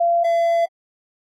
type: tone pair in turn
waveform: sine / triangle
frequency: 685 / 676 Hz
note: F5 / E5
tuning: -34 / +43 cents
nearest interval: unison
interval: 23 cents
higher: first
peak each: -14 / -13 dBFS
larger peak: second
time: 0-0.24 / 0.24-0.66 s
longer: second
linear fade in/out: 10 ms
effects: AAC 48 kbps